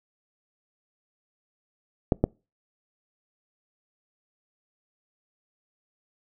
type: clicks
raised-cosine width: 2 ms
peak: -6 dBFS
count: 2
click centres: 2.122 / 2.24 s
effects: noise-tail reverb RT60 0.3 s tail -26 dB re dry